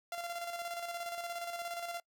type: tone with tremolo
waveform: sawtooth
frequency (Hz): 689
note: F5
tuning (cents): -24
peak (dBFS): -33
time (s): 0.12-2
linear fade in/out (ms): 2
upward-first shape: square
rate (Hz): 17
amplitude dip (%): 45
effects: noise-tail reverb RT60 0.1 s tail -24 dB re dry